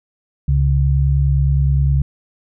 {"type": "tone pair together", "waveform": "sine", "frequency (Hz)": [68.9, 138.59], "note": ["C#2", "C#3"], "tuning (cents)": [-10, 0], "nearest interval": "octave", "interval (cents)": 1210, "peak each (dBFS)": [-14, -15], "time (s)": [0.48, 2.02], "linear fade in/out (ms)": 5, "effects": []}